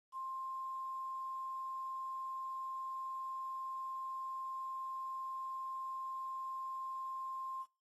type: tone with quantisation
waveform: sine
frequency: 1055 Hz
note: C6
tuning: 14 cents sharp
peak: -40 dBFS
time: 0.12-7.66 s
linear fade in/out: 50 ms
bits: 11
effects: noise-tail reverb RT60 0.3 s tail -21 dB re dry + AAC 32 kbps